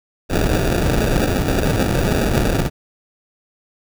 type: noise with sample-and-hold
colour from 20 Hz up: pink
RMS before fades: -17 dBFS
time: 0.29-2.7 s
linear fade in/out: 50 ms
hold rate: 1050 Hz
effects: none